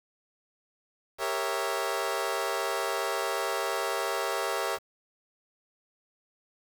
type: chord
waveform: 20% pulse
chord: G diminished seventh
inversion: none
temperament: equal with one note detuned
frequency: 397.2 / 466.2 / 554.4 / 659.3 Hz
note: G4 / Bb4 / Db5 / Fb5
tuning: +23 / 0 / 0 / 0 cents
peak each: -29 dBFS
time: 1.18-4.79 s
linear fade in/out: 50 ms
effects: 8-bit